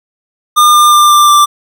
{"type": "tone with pitch steps", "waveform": "square", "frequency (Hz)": [1208, 1200.3, 1192.7, 1185.2, 1177.7], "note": ["D6", "D6", "D6", "D6", "D6"], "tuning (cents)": [48, 37, 26, 15, 4], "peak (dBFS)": -4, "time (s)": [0.56, 1.46], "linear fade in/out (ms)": 20, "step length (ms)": 180, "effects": []}